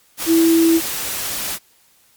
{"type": "tone in noise", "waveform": "sine", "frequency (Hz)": 329.6, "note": "E4", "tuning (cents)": 0, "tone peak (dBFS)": -10, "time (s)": [0.26, 0.81], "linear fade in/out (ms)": 50, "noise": "white", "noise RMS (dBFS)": -24, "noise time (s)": [0.17, 1.59], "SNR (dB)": 11, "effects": ["white hiss -55 dBFS RMS until 2.16 s", "MP3 96 kbps"]}